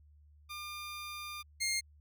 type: tone pair in turn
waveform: 15% pulse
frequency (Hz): 1200 / 2125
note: D6 / C7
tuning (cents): +37 / +26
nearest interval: minor seventh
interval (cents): 989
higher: second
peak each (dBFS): -35 / -25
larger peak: second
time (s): 0.49-1.43 / 1.6-1.81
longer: first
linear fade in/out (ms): 20
effects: added 74 Hz sine -58 dBFS peak until 2 s